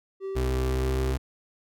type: tone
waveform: triangle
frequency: 387 Hz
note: G4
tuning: 22 cents flat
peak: -28 dBFS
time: 0.2-1.15 s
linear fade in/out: 50 ms
type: tone with pitch glide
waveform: 35% pulse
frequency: 63.8 to 66.01 Hz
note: C2 to C2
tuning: -43 to +16 cents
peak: -23 dBFS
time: 0.35-1.18 s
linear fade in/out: 20 ms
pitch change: +59 cents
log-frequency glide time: 0.47-1 s
effects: none